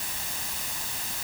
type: noise with comb filter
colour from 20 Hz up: white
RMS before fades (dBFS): -31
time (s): 0-1.23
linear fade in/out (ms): 2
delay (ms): 1.1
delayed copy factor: +0.5
effects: none